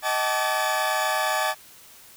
40% pulse tone cluster, 626 / 763 / 872 / 1161 / 1716 Hz, D#5 / G5 / A5 / D6 / A6, +10 / -47 / -16 / -20 / -44 cents, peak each -28 dBFS, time 0.02-1.55 s, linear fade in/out 50 ms, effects white hiss -49 dBFS RMS until 2.16 s

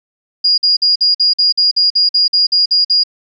sine tone bursts, 4858 Hz, D#8, 42 cents flat, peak -8 dBFS, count 14, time 0.44-3.037 s, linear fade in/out 10 ms, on 140 ms, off 49 ms, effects none

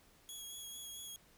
15% pulse tone with vibrato, 3327 Hz, G#7, 2 cents sharp, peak -39 dBFS, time 0.29-1.16 s, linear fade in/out 0 ms, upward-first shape sine, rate 4.5 Hz, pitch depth 19 cents each way, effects pink hiss -66 dBFS RMS until 1.37 s

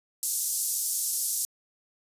white band-pass noise, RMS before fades -29 dBFS, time 0.23-1.45 s, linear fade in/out 0 ms, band 5800 to 13000 Hz, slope 24 dB/octave, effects resampled to 32000 Hz

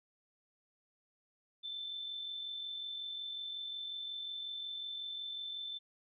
sine tone with amplitude modulation, 3537 Hz, A7, 8 cents sharp, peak -38 dBFS, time 1.63-5.79 s, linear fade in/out 20 ms, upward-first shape sine, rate 45.5 Hz, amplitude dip 35%, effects none

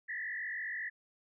sine tone with frequency modulation, 1854 Hz, A#6, 10 cents flat, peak -36 dBFS, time 0.08-0.9 s, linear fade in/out 20 ms, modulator 47.3 Hz, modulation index 2.7, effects none

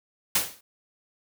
white noise with exponential decay, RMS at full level -19 dBFS, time 0.35-0.61 s, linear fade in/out 5 ms, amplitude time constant 55 ms, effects none

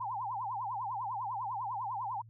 sine tone with vibrato, 899 Hz, A5, 37 cents sharp, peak -34 dBFS, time 0-2.22 s, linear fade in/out 10 ms, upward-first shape triangle, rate 10 Hz, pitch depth 300 cents each way, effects added 112 Hz sine -52 dBFS peak until 2.29 s

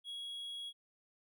triangle tone, 3322 Hz, G#7, in tune, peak -40 dBFS, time 0.04-0.73 s, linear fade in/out 50 ms, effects none

